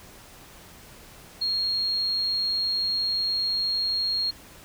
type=tone; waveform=sine; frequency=4263 Hz; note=C8; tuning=32 cents sharp; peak=-23 dBFS; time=1.41-4.31 s; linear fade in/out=10 ms; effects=pink hiss -48 dBFS RMS until 4.64 s